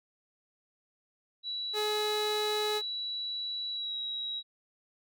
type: tone with pitch glide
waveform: sine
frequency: 3927 to 3855 Hz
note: B7 to B7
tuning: -11 to -43 cents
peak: -33 dBFS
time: 1.43-4.43 s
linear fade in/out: 50 ms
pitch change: -32 cents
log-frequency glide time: 3.7-3.96 s
type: tone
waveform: sawtooth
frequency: 423.2 Hz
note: G#4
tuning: 33 cents sharp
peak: -26 dBFS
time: 1.73-2.82 s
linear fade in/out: 50 ms
effects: none